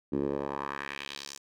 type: tone with band-pass filter sweep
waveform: 10% pulse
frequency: 70.1 Hz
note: C#2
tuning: 20 cents sharp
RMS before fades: -35 dBFS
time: 0.12-1.38 s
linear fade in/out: 10 ms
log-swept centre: 290 to 6700 Hz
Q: 1.9
effects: none